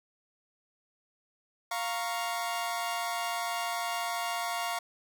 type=chord; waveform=sawtooth; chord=Bb minor; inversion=second; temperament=equal; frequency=698.5 / 932.3 / 1108.7 Hz; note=F5 / Bb5 / Db6; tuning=0 / 0 / 0 cents; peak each=-30 / -33 / -33 dBFS; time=1.71-4.79 s; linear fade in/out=5 ms; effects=none

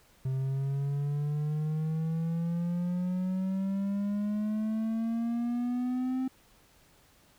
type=exponential sweep; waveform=triangle; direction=up; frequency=130.81 to 261.6 Hz; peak=-26 dBFS; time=0.25-6.28 s; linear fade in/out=5 ms; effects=pink hiss -62 dBFS RMS until 7.38 s

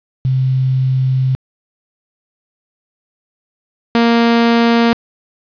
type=tone pair in turn; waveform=sine / sawtooth; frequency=130.81 / 233.1 Hz; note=C3 / A#3; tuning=0 / 0 cents; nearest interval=minor seventh; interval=1000 cents; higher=second; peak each=-11 / -5 dBFS; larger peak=second; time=0.25-1.35 / 3.95-4.93 s; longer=first; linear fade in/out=0 ms; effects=resampled to 11025 Hz + 7-bit

